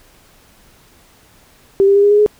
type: tone with pitch steps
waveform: sine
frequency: 392 / 397.5 / 403 / 408.6 / 414.4 / 420.1 Hz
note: G4 / G4 / G4 / G#4 / G#4 / G#4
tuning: 0 / +24 / +48 / -28 / -4 / +20 cents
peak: -7 dBFS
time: 1.8-2.262 s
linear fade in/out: 0 ms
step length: 77 ms
effects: pink hiss -49 dBFS RMS until 2.39 s